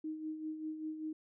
sine tone with tremolo, 312.1 Hz, D#4, 5 cents sharp, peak -36 dBFS, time 0.04-1.13 s, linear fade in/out 5 ms, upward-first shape sine, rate 5.1 Hz, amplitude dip 55%, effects none

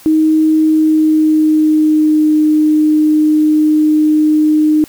sine tone with pitch glide, 313.5 to 306.5 Hz, D#4 to D#4, +13 to -26 cents, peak -7 dBFS, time 0.06-4.84 s, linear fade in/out 0 ms, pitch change -39 cents, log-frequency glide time 0.6-2.36 s, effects white hiss -40 dBFS RMS until 4.88 s

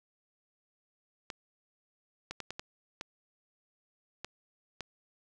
clicks, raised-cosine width 0.2 ms, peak -21 dBFS, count 8, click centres 1.302 / 2.31 / 2.403 / 2.506 / 2.595 / 3.011 / 4.246 / 4.807 s, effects none

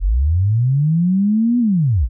sine linear two-way sweep, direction up then down, 40.44 to 246.9 to 44.96 Hz, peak -12 dBFS, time 0-2.09 s, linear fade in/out 50 ms, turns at 1.59 s, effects none

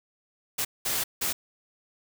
white noise bursts at uneven times, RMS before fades -28 dBFS, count 3, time 0.58-0.65 / 0.85-1.04 / 1.21-1.33 s, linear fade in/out 10 ms, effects none

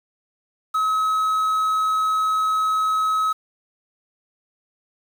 triangle tone, 1281 Hz, E6, 50 cents flat, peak -16 dBFS, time 0.74-3.33 s, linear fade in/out 10 ms, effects 7-bit

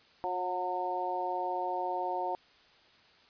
harmonic tone with a mistuned harmonic, 181.7 Hz, F#3, 31 cents flat, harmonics 2 / 3 / 4 / 5, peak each -39 / -39 / -34 / -35 dBFS, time 0.24-2.35 s, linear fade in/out 0 ms, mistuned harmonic 2, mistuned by -18 cents, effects white hiss -61 dBFS RMS until 3.29 s + resampled to 11025 Hz

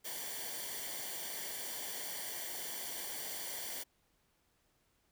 white noise with comb filter, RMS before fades -42 dBFS, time 0.04-3.84 s, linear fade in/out 20 ms, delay 0.77 ms, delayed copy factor -0.7, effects pink hiss -75 dBFS RMS until 5.11 s

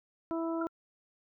harmonic tone, 329.6 Hz, E4, in tune, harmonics 1 / 2 / 3 / 4, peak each -32 / -38 / -42 / -44 dBFS, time 0.31-0.67 s, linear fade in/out 0 ms
sine tone with exponential decay, 1365 Hz, F6, 40 cents flat, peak -32 dBFS, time 0.61-0.69 s, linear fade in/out 5 ms, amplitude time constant 17 ms
effects none

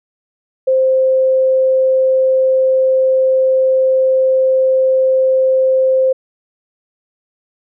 sine tone, 523.3 Hz, C5, in tune, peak -9 dBFS, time 0.67-6.13 s, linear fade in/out 10 ms, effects none

